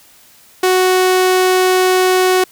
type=tone; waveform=sawtooth; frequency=370 Hz; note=F#4; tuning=in tune; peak=-6 dBFS; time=0.63-2.44 s; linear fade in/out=5 ms; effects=white hiss -46 dBFS RMS until 2.51 s